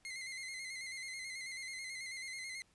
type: tone with vibrato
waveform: sawtooth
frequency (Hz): 2093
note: C7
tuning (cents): 0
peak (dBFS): -39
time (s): 0.05-2.62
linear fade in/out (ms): 0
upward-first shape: square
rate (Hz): 9.2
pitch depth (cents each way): 39
effects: pink hiss -71 dBFS RMS until 2.74 s + resampled to 24000 Hz